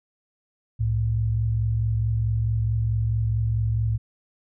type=tone pair together; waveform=sine; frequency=65.41 / 110.01 Hz; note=C2 / A2; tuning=0 / 0 cents; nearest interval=major sixth; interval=900 cents; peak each=-27 / -21 dBFS; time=0.79-3.98 s; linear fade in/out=20 ms; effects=none